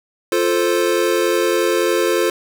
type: chord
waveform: square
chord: F major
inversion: none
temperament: equal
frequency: 349.2 / 440 / 523.3 Hz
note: F4 / A4 / C5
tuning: 0 / 0 / 0 cents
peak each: -19 / -20 / -21 dBFS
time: 0.32-2.3 s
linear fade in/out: 2 ms
effects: none